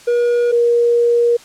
triangle / sine tone pair in turn, 479.4 / 473.9 Hz, A#4 / A#4, +48 / +28 cents, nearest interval unison, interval 20 cents, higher first, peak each -10 dBFS, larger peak neither, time 0.07-0.52 / 0.52-1.37 s, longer second, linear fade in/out 10 ms, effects white hiss -42 dBFS RMS until 1.44 s + low-pass 8000 Hz 12 dB/octave

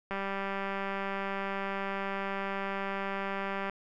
click train, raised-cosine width 0.5 ms, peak -20 dBFS, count 704, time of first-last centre 0.11-3.697 s, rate 196 Hz, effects none

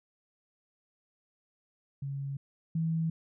sine tone pair in turn, 138.59 / 162.73 Hz, C#3 / E3, 0 / -22 cents, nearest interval minor third, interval 278 cents, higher second, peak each -33 / -27 dBFS, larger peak second, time 2.02-2.37 / 2.75-3.1 s, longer neither, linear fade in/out 5 ms, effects none

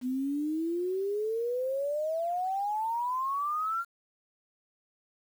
sine exponential sweep, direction up, 246.9 to 1400 Hz, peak -28 dBFS, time 0.01-3.85 s, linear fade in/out 50 ms, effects 9-bit

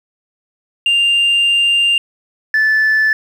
sine tone pair in turn, 2794 / 1746.8 Hz, F7 / A6, 0 / -13 cents, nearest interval minor sixth, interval 813 cents, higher first, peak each -8 dBFS, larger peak neither, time 0.86-1.98 / 2.54-3.13 s, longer first, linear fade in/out 2 ms, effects tanh soft clip ceiling -8 dBFS + 7-bit

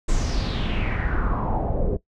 brown noise with low-pass filter sweep, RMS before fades -23 dBFS, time 0.08-1.97 s, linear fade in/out 10 ms, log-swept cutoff 7700 to 440 Hz, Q 4.5, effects noise-tail reverb RT60 0.1 s tail -17 dB re dry

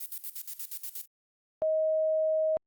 violet noise with tremolo, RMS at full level -37 dBFS, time 0-1.06 s, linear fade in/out 5 ms, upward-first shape square, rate 8.4 Hz, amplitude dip 80%
sine tone, 630 Hz, D#5, 21 cents sharp, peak -24 dBFS, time 1.62-2.57 s, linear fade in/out 0 ms
effects Opus 32 kbps

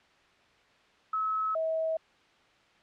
sine tone pair in turn, 1291 / 643.5 Hz, E6 / E5, -37 / -42 cents, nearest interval octave, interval 1205 cents, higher first, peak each -27 dBFS, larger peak neither, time 1.13-1.55 / 1.55-1.97 s, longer neither, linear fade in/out 5 ms, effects white hiss -62 dBFS RMS until 2.82 s + low-pass 3000 Hz 12 dB/octave

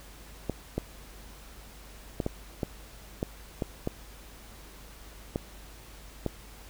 clicks, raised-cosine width 2 ms, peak -15 dBFS, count 10, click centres 0.497 / 0.78 / 2.202 / 2.264 / 2.632 / 3.229 / 3.622 / 3.874 / 5.359 / 6.263 s, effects added 50 Hz sine -49 dBFS peak until 6.69 s + pink hiss -51 dBFS RMS until 6.69 s

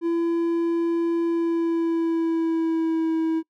triangle tone with pitch glide, 336.5 to 323.2 Hz, E4 to E4, +36 to -34 cents, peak -18 dBFS, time 0.01-3.43 s, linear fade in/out 50 ms, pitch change -70 cents, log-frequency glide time 1.24-3.16 s, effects noise-tail reverb RT60 0.1 s tail -24 dB re dry

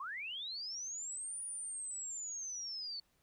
sine linear two-way sweep, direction up then down, 1013 to 9650 to 4412 Hz, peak -40 dBFS, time 0-3 s, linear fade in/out 5 ms, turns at 1.43 s, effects pink hiss -75 dBFS RMS until 3.22 s

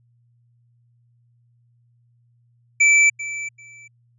square tone with echo, 2322 Hz, D7, 20 cents flat, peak -12 dBFS, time 2.8-3.1 s, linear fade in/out 10 ms, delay 390 ms, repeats 2, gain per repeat -15 dB, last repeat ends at 3.88 s, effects added 119 Hz sine -57 dBFS peak until 4.18 s + resampled to 22050 Hz

